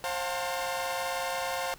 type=tone cluster; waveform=sawtooth; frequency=533 / 707 / 767 / 901 / 1047 Hz; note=C5 / F5 / G5 / A5 / C6; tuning=+32 / +21 / -38 / +41 / +1 cents; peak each=-31 / -31 / -37 / -33 / -38 dBFS; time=0.04-1.74 s; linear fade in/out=0 ms; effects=pink hiss -53 dBFS RMS until 1.78 s